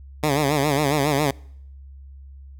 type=tone with vibrato; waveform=10% pulse; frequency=144.8 Hz; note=D3; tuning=24 cents flat; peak=-10 dBFS; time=0.23-1.31 s; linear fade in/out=5 ms; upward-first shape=sine; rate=7.3 Hz; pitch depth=110 cents each way; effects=noise-tail reverb RT60 0.7 s tail -26 dB re dry + added 68 Hz sine -39 dBFS peak until 2.59 s